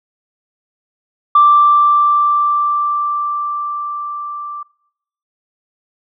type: tone with level ramp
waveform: sine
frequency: 1174.7 Hz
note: D6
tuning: in tune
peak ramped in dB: -4 to -24 dBFS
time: 1.35-4.63 s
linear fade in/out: 5 ms
effects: noise-tail reverb RT60 0.8 s tail -24 dB re dry + tanh soft clip ceiling 0 dBFS